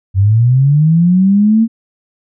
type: linear sweep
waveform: sine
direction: up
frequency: 92.5 to 230 Hz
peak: -6 dBFS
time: 0.14-1.68 s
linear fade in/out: 50 ms
effects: none